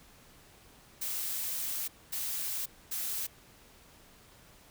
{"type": "noise bursts at uneven times", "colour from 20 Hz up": "blue", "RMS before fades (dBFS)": -35, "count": 3, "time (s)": [[1.01, 1.88], [2.12, 2.66], [2.91, 3.27]], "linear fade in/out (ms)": 10, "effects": ["pink hiss -58 dBFS RMS until 4.7 s"]}